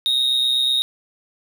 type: tone with amplitude modulation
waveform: triangle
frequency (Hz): 3737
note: A#7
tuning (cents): +4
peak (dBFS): -12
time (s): 0.06-0.82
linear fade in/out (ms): 0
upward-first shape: sine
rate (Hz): 128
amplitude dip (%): 60
effects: none